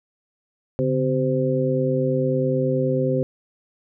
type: harmonic tone with a mistuned harmonic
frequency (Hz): 129.3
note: C3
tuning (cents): -20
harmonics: 1 / 2 / 3 / 4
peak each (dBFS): -23 / -25 / -25 / -23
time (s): 0.79-3.23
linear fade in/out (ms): 0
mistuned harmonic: 1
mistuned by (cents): +140
effects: none